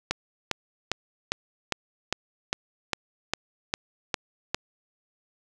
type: click train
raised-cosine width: 0.2 ms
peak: -7 dBFS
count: 12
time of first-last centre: 0.11-4.545 s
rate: 2.48 Hz
effects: none